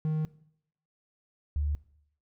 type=tone pair in turn; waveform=triangle / sine; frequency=155.56 / 73.41 Hz; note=D#3 / D2; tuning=0 / 0 cents; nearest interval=octave + minor second; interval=1300 cents; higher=first; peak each=-24 / -26 dBFS; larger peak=first; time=0.05-0.25 / 1.56-1.75 s; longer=first; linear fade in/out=0 ms; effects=noise-tail reverb RT60 0.7 s tail -20 dB re dry